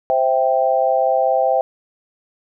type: chord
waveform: sine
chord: C major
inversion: none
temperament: equal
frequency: 523.3 / 659.3 / 784 Hz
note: C5 / E5 / G5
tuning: 0 / 0 / 0 cents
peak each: -18 dBFS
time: 0.1-1.61 s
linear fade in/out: 0 ms
effects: none